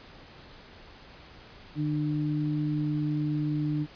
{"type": "tone pair together", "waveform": "sine", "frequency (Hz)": [150.15, 300.1], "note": ["D3", "D4"], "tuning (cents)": [39, 38], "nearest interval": "octave", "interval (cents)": 1199, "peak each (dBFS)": [-28, -29], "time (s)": [1.75, 3.87], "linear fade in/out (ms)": 50, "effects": ["pink hiss -50 dBFS RMS until 3.95 s", "resampled to 11025 Hz"]}